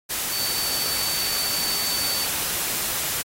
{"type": "tone in noise", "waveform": "sine", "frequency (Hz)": 4524, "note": "C#8", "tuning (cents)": 34, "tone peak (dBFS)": -27, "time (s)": [0.31, 2.26], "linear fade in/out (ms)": 20, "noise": "white", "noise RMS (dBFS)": -26, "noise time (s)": [0.09, 3.23], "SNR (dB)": -4, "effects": ["AAC 48 kbps"]}